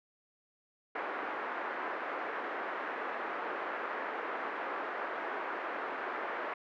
white band-pass noise, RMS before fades -38 dBFS, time 0.95-6.54 s, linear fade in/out 5 ms, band 320 to 1700 Hz, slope 24 dB/octave, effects none

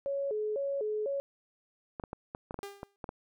sine tone with vibrato, 487 Hz, B4, 24 cents flat, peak -30 dBFS, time 0.06-1.2 s, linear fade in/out 0 ms, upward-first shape square, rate 2 Hz, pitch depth 230 cents each way
clicks, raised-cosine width 1 ms, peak -24 dBFS, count 10, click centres 1.998 / 2.038 / 2.131 / 2.349 / 2.509 / 2.543 / 2.59 / 2.831 / 3.042 / 3.091 s
sawtooth tone with exponential decay, 400.8 Hz, G4, 38 cents sharp, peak -33 dBFS, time 2.63-2.96 s, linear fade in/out 0 ms, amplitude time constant 71 ms
effects none

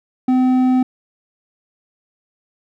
sine tone with hard clipping, 255.6 Hz, C4, 40 cents flat, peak -13 dBFS, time 0.28-0.83 s, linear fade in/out 5 ms, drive 6 dB, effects none

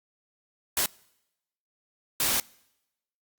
white noise bursts at uneven times, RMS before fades -25 dBFS, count 2, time 0.77-0.86 / 2.2-2.4 s, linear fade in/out 2 ms, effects noise-tail reverb RT60 0.9 s tail -25 dB re dry + Opus 48 kbps

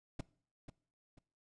brown noise with echo, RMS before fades -38 dBFS, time 0.19-0.21 s, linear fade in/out 5 ms, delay 490 ms, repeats 2, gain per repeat -10 dB, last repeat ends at 1.19 s, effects noise-tail reverb RT60 0.5 s tail -21 dB re dry + resampled to 22050 Hz

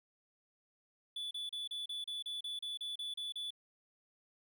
triangle tone bursts, 3459 Hz, A7, 30 cents flat, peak -37 dBFS, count 13, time 1.16-3.506 s, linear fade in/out 5 ms, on 150 ms, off 33 ms, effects none

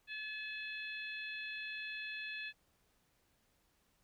harmonic tone with a mistuned harmonic, 859 Hz, A5, 42 cents flat, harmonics 2 / 3 / 4 / 5, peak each -45 / -44 / -50 / -54 dBFS, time 0.07-2.53 s, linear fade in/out 50 ms, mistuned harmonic 5, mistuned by -67 cents, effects pink hiss -75 dBFS RMS until 4.03 s

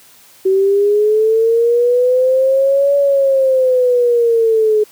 sine linear two-way sweep, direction up then down, 377.7 to 568 to 421.9 Hz, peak -9 dBFS, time 0.45-4.84 s, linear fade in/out 10 ms, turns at 2.96 s, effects white hiss -45 dBFS RMS until 4.91 s + high-pass 100 Hz 12 dB/octave

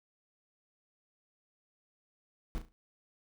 brown noise with echo, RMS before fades -34 dBFS, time 2.55-2.58 s, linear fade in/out 0 ms, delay 35 ms, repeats 4, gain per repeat -9 dB, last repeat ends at 2.72 s, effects none

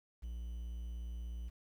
triangle tone with quantisation, 58.4 Hz, A#1, 4 cents sharp, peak -38 dBFS, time 0.22-1.5 s, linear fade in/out 20 ms, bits 11, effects none

